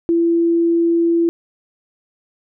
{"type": "tone", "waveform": "sine", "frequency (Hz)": 336.8, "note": "E4", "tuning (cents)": 37, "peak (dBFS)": -12, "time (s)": [0.09, 1.29], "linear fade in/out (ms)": 0, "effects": []}